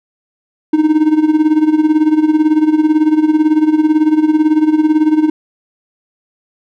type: tone with tremolo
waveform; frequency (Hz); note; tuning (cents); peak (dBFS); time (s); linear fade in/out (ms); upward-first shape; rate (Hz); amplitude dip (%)
triangle; 309.2; D#4; -11; -3; 0.73-5.3; 5; sine; 18; 75
effects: none